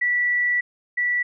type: tone pair in turn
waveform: sine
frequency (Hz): 1956 / 1956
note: B6 / B6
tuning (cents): -17 / -17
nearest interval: unison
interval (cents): 0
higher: neither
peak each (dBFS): -18 / -19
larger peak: first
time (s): 0.01-0.61 / 0.97-1.23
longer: first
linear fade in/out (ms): 10
effects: none